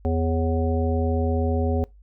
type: harmonic tone with a mistuned harmonic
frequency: 82.41 Hz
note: E2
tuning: in tune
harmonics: 1 / 3 / 5 / 7 / 9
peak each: -22 / -27 / -29 / -30 / -32 dBFS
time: 0.05-1.84 s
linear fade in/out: 0 ms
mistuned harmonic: 7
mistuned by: -87 cents
effects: noise-tail reverb RT60 0.2 s tail -23 dB re dry + added 50 Hz sine -47 dBFS peak until 2.02 s